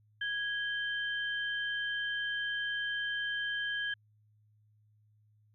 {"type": "tone pair together", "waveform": "sine", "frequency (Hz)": [1655, 3121], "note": ["G#6", "G7"], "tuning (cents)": [-6, -8], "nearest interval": "major seventh", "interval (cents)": 1098, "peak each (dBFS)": [-33, -38], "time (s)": [0.21, 3.94], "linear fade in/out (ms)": 5, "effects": ["added 106 Hz sine -64 dBFS peak until 5.54 s"]}